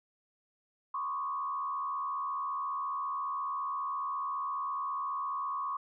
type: tone with frequency modulation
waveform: sine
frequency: 1108.7 Hz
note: C#6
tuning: in tune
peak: -32 dBFS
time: 0.94-5.77 s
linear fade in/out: 5 ms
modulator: 74.6 Hz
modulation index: 0.98
effects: none